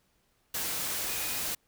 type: tone in noise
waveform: sine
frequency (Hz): 2484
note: D#7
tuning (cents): -3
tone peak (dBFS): -43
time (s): 1.09-1.39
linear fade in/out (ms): 5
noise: white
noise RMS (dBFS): -33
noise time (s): 0.54-1.55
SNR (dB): -13
effects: pink hiss -71 dBFS RMS until 1.67 s